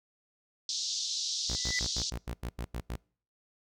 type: band-pass noise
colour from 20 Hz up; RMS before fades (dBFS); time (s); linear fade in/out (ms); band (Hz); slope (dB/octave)
white; -34; 0.69-2.1; 2; 3600 to 6300; 48
type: tone with exponential growth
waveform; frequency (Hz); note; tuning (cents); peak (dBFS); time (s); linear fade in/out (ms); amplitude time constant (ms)
triangle; 1989; B6; +12; -26; 1.48-1.79; 0; 67
type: tone bursts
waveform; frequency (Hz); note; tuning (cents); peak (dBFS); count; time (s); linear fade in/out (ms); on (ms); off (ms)
sawtooth; 59.1; A#1; +24; -30; 10; 1.49-2.963; 10; 69; 87
effects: noise-tail reverb RT60 0.5 s tail -26 dB re dry